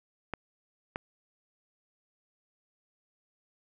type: clicks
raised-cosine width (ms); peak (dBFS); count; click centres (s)
0.5; -18; 2; 0.337 / 0.959
effects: none